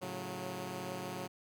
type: chord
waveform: 10% pulse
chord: F# minor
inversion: first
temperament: equal with one note detuned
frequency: 110 / 138.59 / 182.56 Hz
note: A2 / C#3 / F#3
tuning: 0 / 0 / -23 cents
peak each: -38 / -37 / -33 dBFS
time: 0.01-1.28 s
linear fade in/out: 20 ms
effects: none